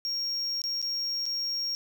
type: tone with dropouts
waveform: triangle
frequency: 5570 Hz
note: F8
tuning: 5 cents flat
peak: -27 dBFS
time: 0.05-1.75 s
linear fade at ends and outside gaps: 0 ms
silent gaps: 0.618-0.639 / 0.817-0.826 / 1.256-1.263 s
effects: 9-bit